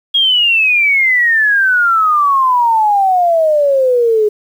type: exponential sweep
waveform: sine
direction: down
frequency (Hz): 3299 to 415.3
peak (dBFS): -8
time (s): 0.14-4.29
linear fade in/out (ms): 10
effects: 7-bit